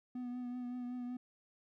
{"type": "tone with vibrato", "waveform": "triangle", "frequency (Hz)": 246.9, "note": "B3", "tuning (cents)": 0, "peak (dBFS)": -37, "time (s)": [0.15, 1.17], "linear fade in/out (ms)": 5, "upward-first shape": "triangle", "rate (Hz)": 5.3, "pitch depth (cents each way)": 29, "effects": []}